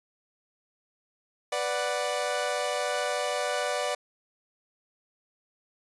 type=chord; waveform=sawtooth; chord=B minor; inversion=none; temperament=equal; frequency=493.9 / 587.3 / 740 Hz; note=B4 / D5 / F#5; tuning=0 / 0 / 0 cents; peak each=-29 / -26 / -29 dBFS; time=1.52-3.95 s; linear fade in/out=5 ms; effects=resampled to 24000 Hz